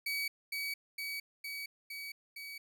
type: tone with echo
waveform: 30% pulse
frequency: 2270 Hz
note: C#7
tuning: 41 cents sharp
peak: -31 dBFS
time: 0.06-0.28 s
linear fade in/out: 5 ms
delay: 460 ms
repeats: 5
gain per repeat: -2 dB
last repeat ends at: 2.58 s
effects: none